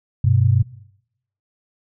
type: tone pair together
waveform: sine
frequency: 98 / 125.27 Hz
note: G2 / B2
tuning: 0 / +25 cents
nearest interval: major third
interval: 425 cents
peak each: -15 dBFS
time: 0.24-0.63 s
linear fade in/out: 5 ms
effects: noise-tail reverb RT60 0.8 s tail -21 dB re dry